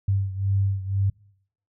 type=beating tone pair; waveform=sine; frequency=97.5 / 99.5 Hz; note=G2 / G2; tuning=-9 / +26 cents; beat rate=2 Hz; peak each=-22 / -26 dBFS; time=0.08-1.1 s; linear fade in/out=5 ms; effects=noise-tail reverb RT60 0.7 s tail -26 dB re dry